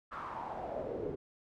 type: noise with band-pass filter sweep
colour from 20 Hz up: brown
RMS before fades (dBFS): -40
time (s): 0.11-1.16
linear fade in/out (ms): 20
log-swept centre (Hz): 1300 to 380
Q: 5
effects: none